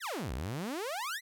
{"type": "exponential two-way sweep", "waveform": "sawtooth", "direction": "down then up", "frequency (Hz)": [2087, 55.8, 2087], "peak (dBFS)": -31, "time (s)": [0, 1.21], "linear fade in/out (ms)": 50, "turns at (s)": 0.33, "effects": []}